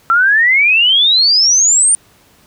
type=exponential sweep; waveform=sine; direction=up; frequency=1329 to 9170 Hz; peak=-7 dBFS; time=0.1-1.95 s; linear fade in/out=0 ms; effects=pink hiss -49 dBFS RMS until 2.46 s + high-pass 60 Hz 12 dB/octave